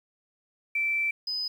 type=tone pair in turn; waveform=sine; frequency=2332 / 5012 Hz; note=D7 / D#8; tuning=-13 / +12 cents; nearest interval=octave + minor second; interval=1325 cents; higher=second; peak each=-24 / -28 dBFS; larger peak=first; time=0.75-1.11 / 1.27-1.48 s; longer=first; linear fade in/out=5 ms; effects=9-bit